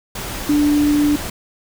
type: tone in noise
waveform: sine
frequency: 293.7 Hz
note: D4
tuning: in tune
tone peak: -12 dBFS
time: 0.49-1.16 s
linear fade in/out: 5 ms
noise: pink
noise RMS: -27 dBFS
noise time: 0.15-1.3 s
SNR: +12 dB
effects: none